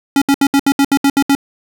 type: tone bursts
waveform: square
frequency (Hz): 278.1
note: C#4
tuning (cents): +6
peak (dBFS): -9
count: 10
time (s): 0.16-1.351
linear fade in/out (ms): 2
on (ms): 57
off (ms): 69
effects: none